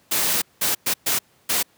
white noise bursts at uneven times, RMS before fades -21 dBFS, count 5, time 0.11-0.42 / 0.61-0.75 / 0.86-0.94 / 1.06-1.19 / 1.49-1.63 s, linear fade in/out 10 ms, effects pink hiss -59 dBFS RMS until 1.77 s + high-pass 100 Hz 12 dB/octave

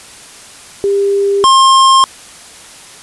sine / square tone pair in turn, 398.9 / 1064.9 Hz, G4 / C6, +30 / +30 cents, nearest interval octave + perfect fourth, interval 1700 cents, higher second, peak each -9 / -5 dBFS, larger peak second, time 0.84-1.44 / 1.44-2.04 s, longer neither, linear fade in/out 0 ms, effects white hiss -35 dBFS RMS until 3.02 s + resampled to 24000 Hz

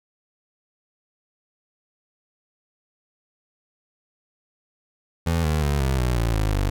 25% pulse tone with pitch steps, 83.2 / 77.18 / 71.6 / 66.42 / 61.61 / 57.16 / 53.02 / 49.19 Hz, E2 / D#2 / D2 / C2 / B1 / A#1 / G#1 / G1, +17 / -13 / -43 / +27 / -4 / -33 / +37 / +7 cents, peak -16 dBFS, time 5.26-6.7 s, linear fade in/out 10 ms, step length 180 ms, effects none

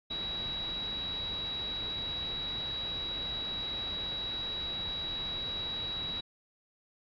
sine tone in noise, 3880 Hz, B7, 31 cents flat, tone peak -34 dBFS, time 0.1-6.21 s, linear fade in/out 10 ms, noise pink, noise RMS -43 dBFS, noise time 0.1-6.21 s, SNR +6 dB, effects resampled to 11025 Hz

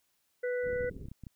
harmonic tone, 493.9 Hz, B4, in tune, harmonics 1 / 3 / 4, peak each -30 / -41 / -43 dBFS, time 0.43-0.9 s, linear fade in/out 10 ms
pink low-pass noise, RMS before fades -47 dBFS, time 0.62-1.09 s, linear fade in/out 50 ms, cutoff 440 Hz, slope 48 dB/octave
clicks, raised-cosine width 5 ms, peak -32 dBFS, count 12, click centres 0.731 / 0.762 / 0.809 / 0.845 / 0.912 / 0.966 / 1.013 / 1.055 / 1.085 / 1.116 / 1.237 / 1.268 s
effects white hiss -75 dBFS RMS until 1.35 s

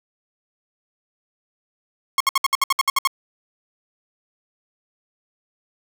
sawtooth tone bursts, 1086 Hz, C#6, 36 cents flat, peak -11 dBFS, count 11, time 2.18-3.074 s, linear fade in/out 2 ms, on 24 ms, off 63 ms, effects 7-bit

